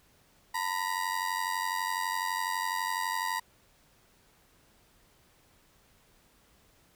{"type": "ring-modulated tone", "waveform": "30% pulse", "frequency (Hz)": 955, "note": "A#5", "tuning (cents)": 42, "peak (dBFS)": -24, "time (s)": [0.54, 3.4], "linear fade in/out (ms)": 10, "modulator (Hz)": 46, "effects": ["pink hiss -64 dBFS RMS until 6.95 s"]}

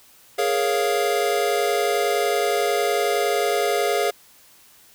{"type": "chord", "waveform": "square", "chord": "Bb minor seventh", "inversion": "third", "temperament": "equal", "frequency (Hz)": [415.3, 466.2, 554.4, 698.5], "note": ["Ab4", "Bb4", "Db5", "F5"], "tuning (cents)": [0, 0, 0, 0], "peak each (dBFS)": [-24, -27, -27, -25], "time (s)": [0.38, 4.11], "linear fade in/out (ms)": 10, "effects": ["white hiss -52 dBFS RMS until 4.94 s"]}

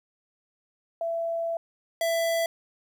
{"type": "tone pair in turn", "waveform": ["sine", "square"], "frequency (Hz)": [668, 665.2], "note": ["E5", "E5"], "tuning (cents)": [23, 16], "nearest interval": "unison", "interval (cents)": 7, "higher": "first", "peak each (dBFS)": [-26, -24], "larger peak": "second", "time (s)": [[1.01, 1.57], [2.01, 2.46]], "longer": "first", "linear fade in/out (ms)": 2, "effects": ["11-bit"]}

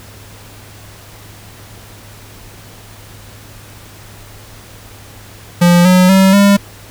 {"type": "tone with pitch steps", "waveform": "square", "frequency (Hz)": [174.61, 182.87, 191.52, 200.6], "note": ["F3", "F#3", "G3", "G3"], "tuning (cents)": [0, -20, -40, 40], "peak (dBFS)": -6, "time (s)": [5.61, 6.57], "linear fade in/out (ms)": 10, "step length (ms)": 240, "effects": ["added 103 Hz sine -38 dBFS peak until 6.9 s", "pink hiss -38 dBFS RMS until 6.9 s"]}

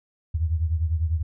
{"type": "beating tone pair", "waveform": "sine", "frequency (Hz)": [79.4, 89.4], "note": ["D#2", "F2"], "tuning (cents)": [36, 41], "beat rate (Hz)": 10, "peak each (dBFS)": [-22, -27], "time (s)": [0.34, 1.23], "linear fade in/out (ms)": 10, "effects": []}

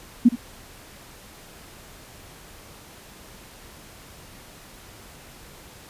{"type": "tone with echo", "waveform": "sine", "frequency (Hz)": 240, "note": "B3", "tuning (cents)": -49, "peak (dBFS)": -9, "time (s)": [0.25, 0.29], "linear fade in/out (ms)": 10, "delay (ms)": 68, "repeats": 1, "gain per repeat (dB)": -15, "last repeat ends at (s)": 0.358, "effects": ["pink hiss -46 dBFS RMS until 5.89 s", "resampled to 32000 Hz"]}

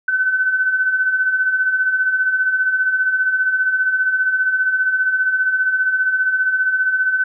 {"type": "beating tone pair", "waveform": "sine", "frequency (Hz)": [1505, 1520], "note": ["F#6", "F#6"], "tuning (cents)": [29, 46], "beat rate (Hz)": 15, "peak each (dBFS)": [-23, -15], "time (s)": [0.08, 7.24], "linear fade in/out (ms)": 5, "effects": []}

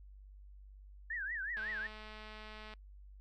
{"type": "tone with vibrato", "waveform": "sine", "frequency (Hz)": 1722, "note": "A6", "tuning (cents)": -38, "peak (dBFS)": -37, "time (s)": [1.1, 1.87], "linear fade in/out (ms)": 5, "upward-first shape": "triangle", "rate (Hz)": 5.4, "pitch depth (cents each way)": 250}
{"type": "click train", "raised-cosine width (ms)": 0.3, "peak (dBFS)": -35, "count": 252, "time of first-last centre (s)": [1.57, 2.737], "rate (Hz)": 215}
{"effects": ["noise-tail reverb RT60 0.1 s tail -25 dB re dry", "added 49 Hz sine -52 dBFS peak until 3.2 s"]}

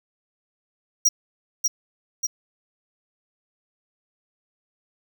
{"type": "tone with echo", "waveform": "square", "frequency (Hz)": 5710, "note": "F8", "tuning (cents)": 37, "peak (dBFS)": -14, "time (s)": [1.05, 1.09], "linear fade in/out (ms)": 10, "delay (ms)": 590, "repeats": 2, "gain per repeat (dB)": -4, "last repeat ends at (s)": 2.27, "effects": []}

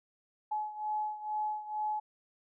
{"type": "beating tone pair", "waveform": "sine", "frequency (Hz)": [850, 852.2], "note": ["G#5", "G#5"], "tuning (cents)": [40, 44], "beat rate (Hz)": 2.2, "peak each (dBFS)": [-34, -38], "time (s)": [0.51, 2], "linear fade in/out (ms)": 10, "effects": []}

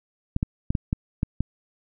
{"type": "clicks", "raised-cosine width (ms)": 5, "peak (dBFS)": -10, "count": 7, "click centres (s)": [0.364, 0.429, 0.705, 0.752, 0.929, 1.231, 1.406], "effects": []}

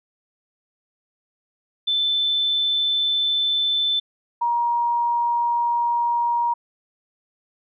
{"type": "tone pair in turn", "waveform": "sine", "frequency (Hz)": [3526, 947], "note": ["A7", "A#5"], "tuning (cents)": [3, 27], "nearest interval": "octave + major seventh", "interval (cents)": 2276, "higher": "first", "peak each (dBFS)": -18, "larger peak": "neither", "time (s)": [[1.87, 4], [4.41, 6.54]], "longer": "neither", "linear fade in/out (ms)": 10, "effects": []}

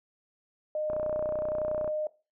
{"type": "tone", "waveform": "sine", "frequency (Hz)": 612, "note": "D#5", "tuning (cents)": -29, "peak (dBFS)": -28, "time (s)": [0.75, 2.07], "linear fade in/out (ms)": 2}
{"type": "click train", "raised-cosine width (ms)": 1, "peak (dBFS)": -24, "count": 31, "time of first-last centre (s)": [0.9, 1.877], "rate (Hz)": 30.7}
{"effects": ["noise-tail reverb RT60 0.3 s tail -18 dB re dry"]}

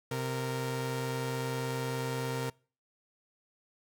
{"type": "tone pair together", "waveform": "sawtooth", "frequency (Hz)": [130, 463.3], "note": ["C3", "A#4"], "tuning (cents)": [-11, -11], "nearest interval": "octave + minor seventh", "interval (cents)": 2200, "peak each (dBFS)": [-30, -32], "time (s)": [0.11, 2.5], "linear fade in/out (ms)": 5, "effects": ["noise-tail reverb RT60 0.4 s tail -25 dB re dry"]}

